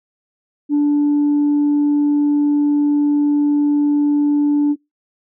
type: tone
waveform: sine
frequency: 291.9 Hz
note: D4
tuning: 10 cents flat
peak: -10 dBFS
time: 0.69-4.76 s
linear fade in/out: 50 ms
effects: noise-tail reverb RT60 0.2 s tail -25 dB re dry + tanh soft clip ceiling -10 dBFS